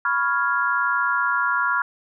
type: chord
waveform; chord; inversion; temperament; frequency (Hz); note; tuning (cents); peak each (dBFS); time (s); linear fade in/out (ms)
sine; C# dominant seventh; third; equal; 987.8 / 1108.7 / 1396.9 / 1661.2; B5 / C#6 / E#6 / G#6; 0 / 0 / 0 / 0; -26 / -26 / -21 / -27; 0.05-1.82; 2
effects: none